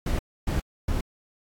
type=noise bursts; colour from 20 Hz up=brown; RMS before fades=-25 dBFS; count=3; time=0.06-1.01 s; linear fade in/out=5 ms; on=130 ms; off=280 ms; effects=AAC 64 kbps